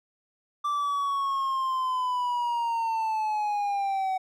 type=linear sweep; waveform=triangle; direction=down; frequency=1174.7 to 751 Hz; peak=-23 dBFS; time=0.64-4.18 s; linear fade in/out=10 ms; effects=none